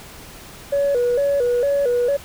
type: tone with vibrato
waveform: sine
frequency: 523.3 Hz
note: C5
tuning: in tune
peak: -14 dBFS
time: 0.72-2.17 s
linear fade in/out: 10 ms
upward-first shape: square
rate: 2.2 Hz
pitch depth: 130 cents each way
effects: tanh soft clip ceiling -13 dBFS + pink hiss -40 dBFS RMS until 2.24 s